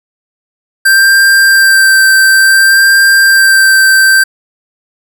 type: tone with vibrato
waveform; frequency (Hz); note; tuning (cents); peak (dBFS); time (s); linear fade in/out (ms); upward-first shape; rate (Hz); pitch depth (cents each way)
square; 1572; G6; +4; -4; 0.85-4.24; 10; sine; 0.57; 15
effects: none